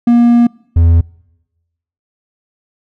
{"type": "tone pair in turn", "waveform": "triangle", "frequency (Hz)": [237.6, 83.67], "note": ["A#3", "E2"], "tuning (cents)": [33, 26], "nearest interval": "octave + tritone", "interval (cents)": 1807, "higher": "first", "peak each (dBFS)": -3, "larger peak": "neither", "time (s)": [[0.07, 0.47], [0.76, 1.01]], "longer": "first", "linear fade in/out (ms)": 5, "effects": ["noise-tail reverb RT60 1.0 s tail -26 dB re dry"]}